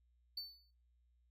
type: tone with exponential decay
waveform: triangle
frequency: 4502 Hz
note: C#8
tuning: 26 cents sharp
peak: -37 dBFS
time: 0.37-0.71 s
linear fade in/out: 5 ms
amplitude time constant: 72 ms
effects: noise-tail reverb RT60 0.3 s tail -19 dB re dry + added 60 Hz sine -70 dBFS peak until 1.3 s